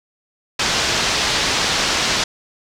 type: low-pass noise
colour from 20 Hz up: white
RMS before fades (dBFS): -19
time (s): 0.59-2.24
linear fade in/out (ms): 5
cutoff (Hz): 5800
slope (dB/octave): 24
effects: none